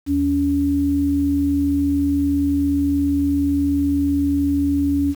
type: tone pair together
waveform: sine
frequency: 79.67 / 283.1 Hz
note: D#2 / C#4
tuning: +42 / +37 cents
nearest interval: octave + minor seventh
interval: 2195 cents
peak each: -24 / -16 dBFS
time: 0.06-5.15 s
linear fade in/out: 50 ms
effects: 7-bit